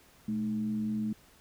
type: tone with frequency modulation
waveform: sine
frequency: 215.4 Hz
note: A3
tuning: 37 cents flat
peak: -29 dBFS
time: 0.28-1.13 s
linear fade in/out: 5 ms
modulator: 95.7 Hz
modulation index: 0.39
effects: pink hiss -60 dBFS RMS until 1.4 s